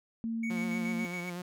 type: tone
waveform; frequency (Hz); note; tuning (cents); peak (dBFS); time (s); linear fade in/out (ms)
sine; 227.5; A#3; -42; -31; 0.24-1.05; 0
type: tone with tremolo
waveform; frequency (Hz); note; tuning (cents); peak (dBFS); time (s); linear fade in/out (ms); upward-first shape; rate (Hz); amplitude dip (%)
triangle; 2235; C#7; +14; -35; 0.43-1.3; 5; square; 7.1; 50
type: tone with vibrato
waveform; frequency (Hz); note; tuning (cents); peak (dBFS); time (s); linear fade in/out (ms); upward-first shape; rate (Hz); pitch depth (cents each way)
sawtooth; 176.9; F3; +23; -33; 0.5-1.42; 5; sine; 8.1; 36
effects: none